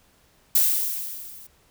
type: noise with level ramp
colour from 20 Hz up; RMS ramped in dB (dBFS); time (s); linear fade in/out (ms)
violet; -17 to -45; 0.55-1.47; 5
effects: pink hiss -60 dBFS RMS until 1.7 s